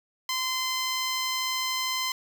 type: tone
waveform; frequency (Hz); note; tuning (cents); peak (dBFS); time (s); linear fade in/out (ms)
10% pulse; 1033; C6; -22; -18; 0.29-2.12; 2
effects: none